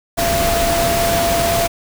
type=tone in noise; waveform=sine; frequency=680 Hz; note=F5; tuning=46 cents flat; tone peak=-16 dBFS; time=0.17-1.68 s; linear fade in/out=20 ms; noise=pink; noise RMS=-19 dBFS; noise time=0.17-1.68 s; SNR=0 dB; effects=none